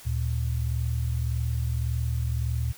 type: tone pair together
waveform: sine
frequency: 74.74 / 116.5 Hz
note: D2 / A#2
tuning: +31 / -1 cents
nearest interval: minor sixth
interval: 768 cents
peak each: -27 dBFS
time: 0.05-2.73 s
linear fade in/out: 20 ms
effects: white hiss -48 dBFS RMS until 2.77 s